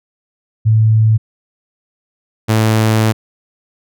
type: tone pair in turn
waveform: sine / sawtooth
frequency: 110 / 110 Hz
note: A2 / A2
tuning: 0 / 0 cents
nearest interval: unison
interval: 0 cents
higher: neither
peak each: -7 / -6 dBFS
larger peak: second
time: 0.65-1.18 / 2.48-3.13 s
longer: second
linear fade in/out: 20 ms
effects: none